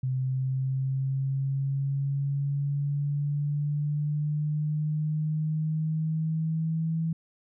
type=linear sweep; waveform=sine; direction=up; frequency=129.5 to 163.1 Hz; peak=-25 dBFS; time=0.03-7.13 s; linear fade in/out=5 ms; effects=none